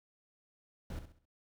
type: noise with echo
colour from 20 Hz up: brown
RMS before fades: -41 dBFS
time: 0.9-0.99 s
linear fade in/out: 2 ms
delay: 66 ms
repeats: 4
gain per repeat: -9 dB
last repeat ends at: 1.254 s
effects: none